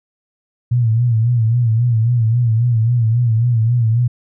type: tone with vibrato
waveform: sine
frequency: 116.54 Hz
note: A#2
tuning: in tune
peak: -11 dBFS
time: 0.71-4.08 s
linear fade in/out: 10 ms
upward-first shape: sine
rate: 3.7 Hz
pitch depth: 96 cents each way
effects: none